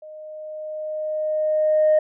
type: tone with level ramp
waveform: sine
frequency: 617 Hz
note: D#5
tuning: 15 cents flat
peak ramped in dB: -37 to -11 dBFS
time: 0.02-1.99 s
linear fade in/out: 5 ms
effects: tanh soft clip ceiling -10 dBFS